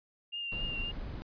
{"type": "tone with vibrato", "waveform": "sine", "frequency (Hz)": 2794, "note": "F7", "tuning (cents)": 0, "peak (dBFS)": -35, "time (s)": [0.32, 0.92], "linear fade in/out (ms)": 20, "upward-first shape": "triangle", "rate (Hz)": 3.8, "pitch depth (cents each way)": 28}
{"type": "noise", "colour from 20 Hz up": "brown", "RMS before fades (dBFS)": -39, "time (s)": [0.52, 1.22], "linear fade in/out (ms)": 0}
{"effects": ["resampled to 11025 Hz"]}